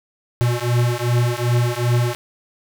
square beating tone pair, 119.4 / 122 Hz, A#2 / B2, +42 / -21 cents, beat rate 2.6 Hz, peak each -20 dBFS, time 0.41-2.15 s, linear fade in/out 0 ms, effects none

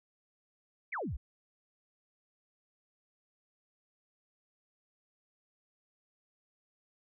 sine exponential sweep, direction down, 2500 to 46.25 Hz, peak -34 dBFS, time 0.92-1.17 s, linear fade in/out 10 ms, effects none

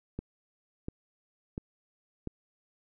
click train, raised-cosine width 3 ms, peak -22 dBFS, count 4, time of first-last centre 0.19-2.273 s, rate 1.44 Hz, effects none

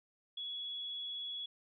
sine tone, 3371 Hz, G#7, 25 cents sharp, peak -39 dBFS, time 0.37-1.46 s, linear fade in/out 5 ms, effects none

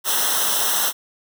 white noise with comb filter, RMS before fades -20 dBFS, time 0.04-0.93 s, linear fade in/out 50 ms, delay 0.43 ms, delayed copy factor -0.9, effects none

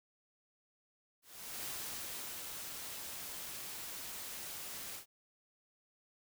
white noise with ADSR envelope, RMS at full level -42 dBFS, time 1.22-5.06 s, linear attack 420 ms, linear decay 770 ms, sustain -3 dB, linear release 110 ms, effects none

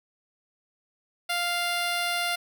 10% pulse tone, 698.5 Hz, F5, in tune, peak -17 dBFS, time 1.29-2.36 s, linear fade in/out 10 ms, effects none

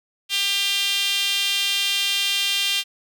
sawtooth tone with high-pass filter, 397.5 Hz, G4, 24 cents sharp, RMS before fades -22 dBFS, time 0.29-2.84 s, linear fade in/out 50 ms, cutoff 3100 Hz, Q 3.9, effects none

